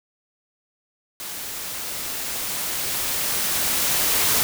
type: noise with level ramp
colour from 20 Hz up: white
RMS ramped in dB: -33 to -19 dBFS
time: 1.2-4.43 s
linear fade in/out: 0 ms
effects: none